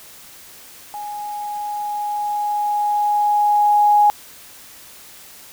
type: tone with level ramp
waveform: sine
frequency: 830.6 Hz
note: G#5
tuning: in tune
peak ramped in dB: -27 to -9 dBFS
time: 0.94-4.1 s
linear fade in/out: 0 ms
effects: white hiss -42 dBFS RMS until 5.52 s